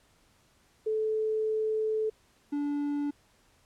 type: tone pair in turn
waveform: sine / triangle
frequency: 435.4 / 289.3 Hz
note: A4 / D4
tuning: -18 / -26 cents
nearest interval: perfect fifth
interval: 708 cents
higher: first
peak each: -26 dBFS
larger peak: neither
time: 0.86-2.1 / 2.52-3.11 s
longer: first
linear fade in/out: 10 ms
effects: pink hiss -65 dBFS RMS until 3.65 s + low-pass 11000 Hz 12 dB/octave